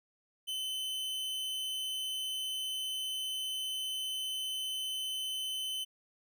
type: tone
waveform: 45% pulse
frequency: 3045 Hz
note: F#7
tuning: 49 cents sharp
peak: -34 dBFS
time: 0.47-5.85 s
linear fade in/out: 20 ms
effects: none